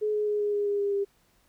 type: tone with pitch steps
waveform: sine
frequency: 424.7 / 421 / 417.4 / 413.8 / 410.2 / 406.7 / 403.2 / 399.7 Hz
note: G#4 / G#4 / G#4 / G#4 / G#4 / G#4 / G4 / G4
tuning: +39 / +24 / +9 / -6 / -21 / -36 / +49 / +34 cents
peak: -24 dBFS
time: 0.01-1.05 s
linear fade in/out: 20 ms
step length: 130 ms
effects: pink hiss -66 dBFS RMS until 1.48 s